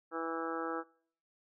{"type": "harmonic tone with a mistuned harmonic", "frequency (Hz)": 164.3, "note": "E3", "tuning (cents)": -5, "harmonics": [2, 3, 4, 5, 6, 7, 8, 9, 10], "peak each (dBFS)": [-40, -40, -48, -44, -50, -45, -40, -50, -49], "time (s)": [0.11, 0.84], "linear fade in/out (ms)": 50, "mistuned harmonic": 10, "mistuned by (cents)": -22, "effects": ["noise-tail reverb RT60 0.6 s tail -25 dB re dry"]}